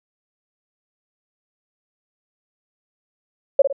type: tone with echo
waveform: sine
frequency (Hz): 554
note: C#5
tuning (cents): -1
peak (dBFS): -7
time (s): 3.59-3.62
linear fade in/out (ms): 5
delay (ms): 54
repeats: 2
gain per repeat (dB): -8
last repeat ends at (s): 3.728
effects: none